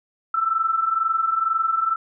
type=tone pair together; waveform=sine; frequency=1310 / 1332.1 Hz; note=E6 / E6; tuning=-11 / +18 cents; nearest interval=unison; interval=29 cents; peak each=-24 / -20 dBFS; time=0.34-1.96 s; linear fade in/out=5 ms; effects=none